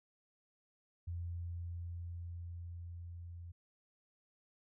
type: tone with level ramp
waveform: sine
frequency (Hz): 86.1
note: F2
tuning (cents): -24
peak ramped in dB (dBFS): -38 to -46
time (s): 1.07-3.52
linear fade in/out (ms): 10
effects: none